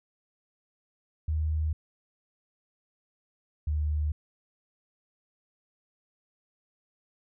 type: tone pair in turn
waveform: sine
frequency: 77.78 / 75.48 Hz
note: D#2 / D2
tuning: 0 / +48 cents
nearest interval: minor second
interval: 52 cents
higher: first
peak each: -25 dBFS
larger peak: neither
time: 1.28-1.73 / 3.67-4.12 s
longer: neither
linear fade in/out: 5 ms
effects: none